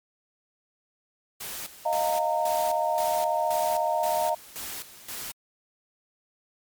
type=noise with tremolo; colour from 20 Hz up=white; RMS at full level=-36 dBFS; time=1.4-5.32 s; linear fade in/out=10 ms; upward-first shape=square; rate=1.9 Hz; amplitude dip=75%
type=chord; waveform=sine; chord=Eb suspended second; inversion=none; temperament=equal with one note detuned; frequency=622.3 / 698.5 / 918.4 Hz; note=Eb5 / F5 / Bb5; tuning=0 / 0 / -26 cents; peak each=-27 dBFS; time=1.85-4.35 s; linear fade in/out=10 ms
effects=MP3 96 kbps